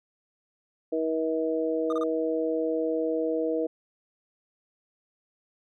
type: harmonic tone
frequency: 160 Hz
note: D#3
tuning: 49 cents sharp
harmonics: 2 / 3 / 4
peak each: -29 / -27 / -32 dBFS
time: 0.92-3.67 s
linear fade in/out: 10 ms
type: tone bursts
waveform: triangle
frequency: 1219 Hz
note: D#6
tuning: 36 cents flat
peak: -29 dBFS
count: 3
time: 1.9-2.036 s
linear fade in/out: 2 ms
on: 26 ms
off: 29 ms
effects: none